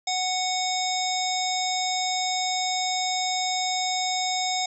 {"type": "harmonic tone", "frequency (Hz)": 740, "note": "F#5", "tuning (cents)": 0, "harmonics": [1, 3, 5, 7, 9, 10], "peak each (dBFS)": [-27, -33, -30, -32, -36, -34], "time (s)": [0.07, 4.66], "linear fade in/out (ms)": 5, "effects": []}